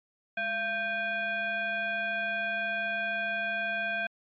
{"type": "tone with frequency modulation", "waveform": "sine", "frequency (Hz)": 1568, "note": "G6", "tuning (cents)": 0, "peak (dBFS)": -28, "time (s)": [0.37, 4.07], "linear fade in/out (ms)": 5, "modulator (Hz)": 887, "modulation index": 1.1, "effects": ["MP3 48 kbps"]}